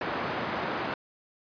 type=band-pass noise; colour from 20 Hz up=white; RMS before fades=-32 dBFS; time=0.01-0.94 s; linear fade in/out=2 ms; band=130 to 1300 Hz; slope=12 dB/octave; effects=resampled to 11025 Hz